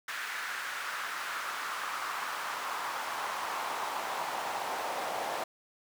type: noise with high-pass filter sweep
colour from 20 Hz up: brown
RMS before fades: -36 dBFS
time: 0.08-5.44 s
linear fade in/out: 5 ms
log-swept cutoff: 1600 to 730 Hz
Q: 2.4
effects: none